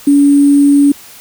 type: tone with sample-and-hold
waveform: sine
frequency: 284.1 Hz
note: C#4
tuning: 43 cents sharp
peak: -4 dBFS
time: 0.07-0.92 s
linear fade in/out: 5 ms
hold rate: 8820 Hz
effects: white hiss -36 dBFS RMS until 1.2 s